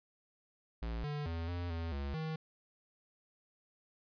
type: tone with pitch steps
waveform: square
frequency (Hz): 56.7 / 147.2 / 83.1 / 87.5 / 83 / 70.1 / 158.3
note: A#1 / D3 / E2 / F2 / E2 / C#2 / D#3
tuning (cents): -47 / +4 / +15 / +4 / +12 / +20 / +30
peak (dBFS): -37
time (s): 0.82-2.36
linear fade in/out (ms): 5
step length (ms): 220
effects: resampled to 11025 Hz